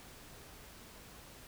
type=silence; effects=pink hiss -54 dBFS RMS until 1.47 s